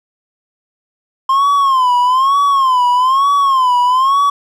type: tone with vibrato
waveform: triangle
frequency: 1053 Hz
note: C6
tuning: 11 cents sharp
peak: -7 dBFS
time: 1.29-4.3 s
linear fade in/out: 5 ms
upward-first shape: sine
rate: 1.1 Hz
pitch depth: 130 cents each way
effects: none